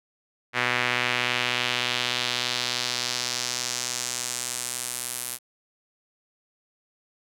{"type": "tone with band-pass filter sweep", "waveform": "sawtooth", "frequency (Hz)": 123.47, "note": "B2", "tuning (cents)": 0, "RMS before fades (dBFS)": -28, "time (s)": [0.53, 5.39], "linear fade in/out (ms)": 50, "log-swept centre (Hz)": [2000, 11000], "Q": 1.7, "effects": []}